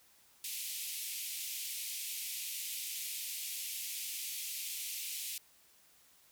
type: band-pass noise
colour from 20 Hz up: white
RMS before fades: -41 dBFS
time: 0.44-5.38 s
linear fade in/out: 2 ms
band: 2200 to 16000 Hz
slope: 48 dB/octave
effects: white hiss -65 dBFS RMS until 6.31 s